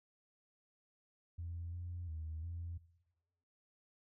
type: tone with pitch steps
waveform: sine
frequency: 85.2 / 87.4 / 79.3 / 85.2 Hz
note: F2 / F2 / D#2 / F2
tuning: -42 / +2 / +33 / -42 cents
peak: -40 dBFS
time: 1.38-2.78 s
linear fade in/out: 10 ms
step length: 350 ms
effects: noise-tail reverb RT60 1.0 s tail -19 dB re dry + tanh soft clip ceiling -36 dBFS